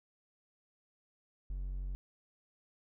triangle tone, 46.25 Hz, F#1, in tune, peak -34 dBFS, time 1.5-1.95 s, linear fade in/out 0 ms, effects none

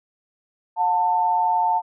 sine tone pair together, 721 / 892 Hz, F#5 / A5, -45 / +23 cents, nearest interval major third, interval 368 cents, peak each -23 / -18 dBFS, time 0.76-1.82 s, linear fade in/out 50 ms, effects none

